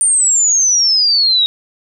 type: exponential sweep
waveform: sine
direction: down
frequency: 9100 to 3766 Hz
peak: -9 dBFS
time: 0.01-1.46 s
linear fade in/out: 0 ms
effects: none